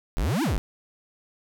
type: exponential two-way sweep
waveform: square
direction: up then down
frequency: 33.99 to 350 to 33.99 Hz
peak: -23 dBFS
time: 0.17-0.58 s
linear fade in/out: 0 ms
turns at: 0.43 s
effects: none